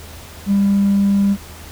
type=tone with hard clipping; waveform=sine; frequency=199.2 Hz; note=G3; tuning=28 cents sharp; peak=-12 dBFS; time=0.46-1.37 s; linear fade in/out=50 ms; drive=1 dB; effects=added 80 Hz sine -37 dBFS peak until 1.71 s + pink hiss -38 dBFS RMS until 1.71 s